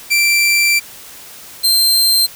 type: tone pair in turn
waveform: sawtooth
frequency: 2349 / 4151 Hz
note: D7 / C8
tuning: 0 / -15 cents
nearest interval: minor seventh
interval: 985 cents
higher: second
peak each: -7 dBFS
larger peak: neither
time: 0.1-0.8 / 1.63-2.27 s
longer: first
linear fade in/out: 20 ms
effects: white hiss -36 dBFS RMS until 2.35 s